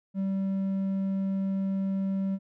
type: tone with hard clipping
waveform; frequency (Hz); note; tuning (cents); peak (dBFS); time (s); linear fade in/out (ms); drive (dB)
sine; 193.4; G3; -23; -27; 0.14-2.39; 50; 3
effects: none